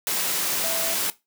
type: tone in noise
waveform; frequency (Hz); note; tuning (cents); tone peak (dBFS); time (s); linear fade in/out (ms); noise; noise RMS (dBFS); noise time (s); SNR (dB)
sine; 659.3; E5; 0; -29; 0.64-0.94; 0; white; -25; 0.07-1.1; -7
effects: noise-tail reverb RT60 0.2 s tail -17 dB re dry + high-pass 150 Hz 12 dB/octave